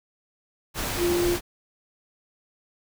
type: tone in noise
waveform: sine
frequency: 348.8 Hz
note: F4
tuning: 2 cents flat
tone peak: -21 dBFS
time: 0.97-1.38 s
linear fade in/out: 50 ms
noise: pink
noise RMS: -29 dBFS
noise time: 0.74-1.41 s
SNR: +5 dB
effects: none